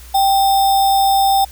sine tone with sample-and-hold, 784 Hz, G5, in tune, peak -10 dBFS, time 0.14-1.45 s, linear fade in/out 10 ms, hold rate 4410 Hz, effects added 60 Hz sine -36 dBFS peak until 1.51 s + white hiss -42 dBFS RMS until 1.51 s

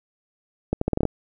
accelerating click train, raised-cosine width 2 ms, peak -8 dBFS, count 8, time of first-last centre 0.73-1.053 s, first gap 84 ms, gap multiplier 0.79, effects none

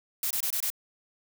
blue noise bursts, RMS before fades -29 dBFS, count 5, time 0.23-0.702 s, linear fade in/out 2 ms, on 76 ms, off 23 ms, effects none

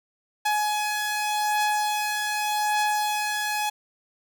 sawtooth beating tone pair, 842 / 842.85 Hz, G#5 / G#5, +24 / +25 cents, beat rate 0.85 Hz, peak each -20 / -27 dBFS, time 0.45-3.7 s, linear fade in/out 10 ms, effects none

